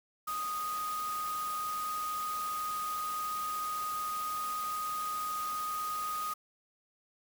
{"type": "tone in noise", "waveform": "sine", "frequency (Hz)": 1243, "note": "D#6", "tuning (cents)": -2, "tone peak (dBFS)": -33, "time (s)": [0.27, 6.34], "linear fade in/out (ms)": 10, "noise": "white", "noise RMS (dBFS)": -44, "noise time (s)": [0.27, 6.34], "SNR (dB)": 8, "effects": []}